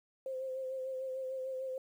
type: tone with vibrato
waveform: sine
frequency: 523.3 Hz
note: C5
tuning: in tune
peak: -36 dBFS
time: 0.26-1.78 s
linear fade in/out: 2 ms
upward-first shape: sine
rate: 6.7 Hz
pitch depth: 28 cents each way
effects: 11-bit